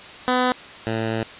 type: tone pair in turn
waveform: 10% pulse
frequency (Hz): 251.5 / 112.03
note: B3 / A2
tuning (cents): +32 / +32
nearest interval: octave + major second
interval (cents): 1400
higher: first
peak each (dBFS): -9 / -14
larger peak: first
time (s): 0.28-0.52 / 0.87-1.23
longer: second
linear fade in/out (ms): 0
effects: white hiss -39 dBFS RMS until 1.39 s + resampled to 8000 Hz